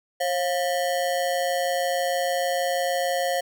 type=ring-modulated tone; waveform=square; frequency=622.3 Hz; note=D#5; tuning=in tune; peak=-20 dBFS; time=0.2-3.41 s; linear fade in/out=10 ms; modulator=83.2 Hz; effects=none